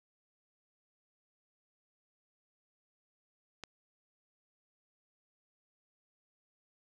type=click; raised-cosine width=0.2 ms; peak=-25 dBFS; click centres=3.637 s; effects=none